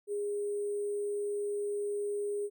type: tone with sample-and-hold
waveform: sine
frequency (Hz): 410.4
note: G#4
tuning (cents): -21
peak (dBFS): -31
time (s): 0.07-2.5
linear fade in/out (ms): 50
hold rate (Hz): 8820
effects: none